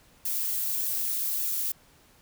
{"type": "noise with flanger", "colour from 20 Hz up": "violet", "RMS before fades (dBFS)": -29, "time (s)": [0.25, 1.72], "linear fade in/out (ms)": 5, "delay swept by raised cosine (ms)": [1.1, 4.5], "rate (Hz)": 1.7, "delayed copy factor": 0.5, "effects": ["pink hiss -59 dBFS RMS until 2.21 s"]}